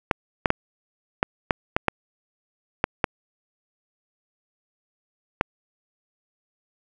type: clicks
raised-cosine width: 0.5 ms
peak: -3 dBFS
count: 10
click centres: 0.112 / 0.458 / 0.504 / 1.229 / 1.508 / 1.765 / 1.883 / 2.841 / 3.042 / 5.411 s
effects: none